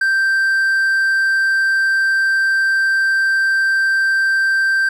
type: tone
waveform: triangle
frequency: 1568 Hz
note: G6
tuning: in tune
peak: -11 dBFS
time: 0.01-4.89 s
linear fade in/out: 5 ms
effects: none